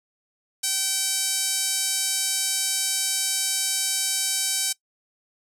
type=tone with band-pass filter; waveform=5% pulse; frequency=770 Hz; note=G5; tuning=31 cents flat; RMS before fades=-25 dBFS; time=0.63-4.73 s; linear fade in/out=10 ms; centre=10000 Hz; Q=0.57; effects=noise-tail reverb RT60 0.1 s tail -22 dB re dry